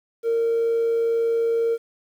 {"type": "tone with amplitude modulation", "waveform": "triangle", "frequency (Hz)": 461, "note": "A#4", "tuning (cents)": -19, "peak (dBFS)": -14, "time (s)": [0.23, 1.78], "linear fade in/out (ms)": 50, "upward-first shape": "sine", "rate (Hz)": 123, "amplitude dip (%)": 25, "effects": ["tanh soft clip ceiling -15 dBFS", "9-bit"]}